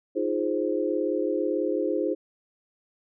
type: chord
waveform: sine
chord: F minor seventh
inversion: third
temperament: equal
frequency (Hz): 311.1 / 349.2 / 415.3 / 523.3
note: Eb4 / F4 / Ab4 / C5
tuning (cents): 0 / 0 / 0 / 0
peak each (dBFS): -29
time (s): 0.15-2.15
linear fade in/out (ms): 20
effects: none